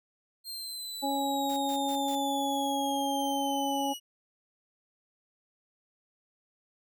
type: exponential sweep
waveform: sawtooth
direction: down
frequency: 4210 to 2900 Hz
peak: -34 dBFS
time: 0.44-4 s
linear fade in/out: 50 ms
type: harmonic tone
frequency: 277.2 Hz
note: C#4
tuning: in tune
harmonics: 1 / 2 / 3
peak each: -32 / -36 / -30 dBFS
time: 1.02-3.94 s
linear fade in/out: 20 ms
type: noise bursts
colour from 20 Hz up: white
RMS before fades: -47 dBFS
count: 4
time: 1.49-2.154 s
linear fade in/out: 5 ms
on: 76 ms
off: 120 ms
effects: none